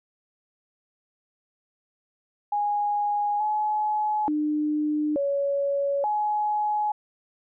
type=tone with pitch steps; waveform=sine; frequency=826 / 849 / 301.2 / 561 / 842 Hz; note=G#5 / G#5 / D4 / C#5 / G#5; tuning=-10 / +38 / +44 / +21 / +24 cents; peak=-22 dBFS; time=2.52-6.92 s; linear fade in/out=5 ms; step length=880 ms; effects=none